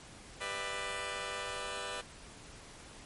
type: chord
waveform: 10% pulse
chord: E minor seventh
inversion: first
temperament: just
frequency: 395.6 / 494.4 / 593.3 / 659.3 Hz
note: G4 / B4 / D5 / E5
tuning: +16 / +2 / +18 / 0 cents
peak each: -37 / -33 / -34 / -37 dBFS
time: 0.4-2.02 s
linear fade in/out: 20 ms
effects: pink hiss -52 dBFS RMS until 3.05 s + MP3 48 kbps